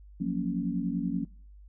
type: chord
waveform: sine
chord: Gb major seventh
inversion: third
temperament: equal with one note detuned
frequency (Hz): 174.61 / 185 / 231.6 / 277.2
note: F3 / Gb3 / Bb3 / Db4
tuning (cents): 0 / 0 / -11 / 0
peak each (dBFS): -33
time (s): 0.2-1.25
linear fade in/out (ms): 10
effects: noise-tail reverb RT60 0.5 s tail -25 dB re dry + added 50 Hz sine -48 dBFS peak until 1.68 s